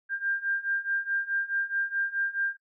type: beating tone pair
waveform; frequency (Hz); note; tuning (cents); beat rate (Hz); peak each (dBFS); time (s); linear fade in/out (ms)
sine; 1592 / 1596.7; G6 / G6; +26 / +31; 4.7; -31 / -29; 0.09-2.57; 50
effects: noise-tail reverb RT60 0.1 s tail -21 dB re dry